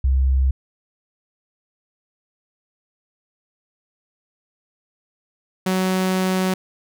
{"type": "tone pair in turn", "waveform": ["sine", "sawtooth"], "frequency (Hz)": [66, 186.68], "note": ["C2", "F#3"], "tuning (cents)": [16, 16], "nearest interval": "octave + tritone", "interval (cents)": 1800, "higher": "second", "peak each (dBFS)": -14, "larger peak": "neither", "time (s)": [[0.04, 0.51], [5.66, 6.54]], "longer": "second", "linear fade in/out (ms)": 5, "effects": []}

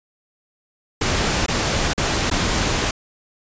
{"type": "noise with dropouts", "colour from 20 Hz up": "pink", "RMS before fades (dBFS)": -20, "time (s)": [1.01, 2.91], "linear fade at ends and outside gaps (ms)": 5, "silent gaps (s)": [[1.463, 1.482], [1.935, 1.977], [2.301, 2.312]], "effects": ["resampled to 16000 Hz"]}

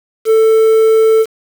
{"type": "tone with quantisation", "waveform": "triangle", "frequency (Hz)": 443.3, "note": "A4", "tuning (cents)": 13, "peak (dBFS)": -4, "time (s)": [0.25, 1.26], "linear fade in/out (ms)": 50, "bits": 5, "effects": []}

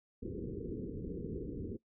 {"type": "low-pass noise", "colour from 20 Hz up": "white", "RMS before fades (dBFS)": -41, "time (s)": [0.22, 1.77], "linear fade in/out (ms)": 10, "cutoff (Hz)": 470, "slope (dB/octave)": 96, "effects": ["noise-tail reverb RT60 0.1 s tail -18 dB re dry"]}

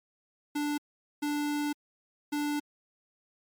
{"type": "tone bursts at uneven times", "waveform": "square", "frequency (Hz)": 293.7, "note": "D4", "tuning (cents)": 0, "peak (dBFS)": -29, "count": 3, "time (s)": [[0.55, 0.78], [1.22, 1.73], [2.32, 2.6]], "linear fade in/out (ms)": 10, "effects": ["MP3 96 kbps"]}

